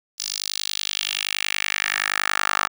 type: tone with high-pass filter sweep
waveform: 10% pulse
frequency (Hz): 50.6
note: G#1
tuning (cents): -44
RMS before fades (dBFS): -25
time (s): 0.18-2.68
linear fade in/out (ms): 20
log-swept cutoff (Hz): 5200 to 1200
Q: 2.4
effects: none